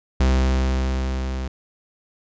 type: tone with level ramp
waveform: 45% pulse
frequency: 65.1 Hz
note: C2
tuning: 8 cents flat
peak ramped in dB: -14 to -25 dBFS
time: 0.2-1.48 s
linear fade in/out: 5 ms
effects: resampled to 16000 Hz